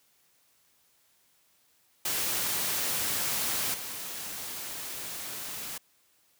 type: noise with level steps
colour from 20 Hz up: white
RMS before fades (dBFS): -30 / -38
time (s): 2.05-5.78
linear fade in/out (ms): 5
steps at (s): 3.74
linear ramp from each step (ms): 2
effects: white hiss -67 dBFS RMS until 6.39 s + high-pass 60 Hz 12 dB/octave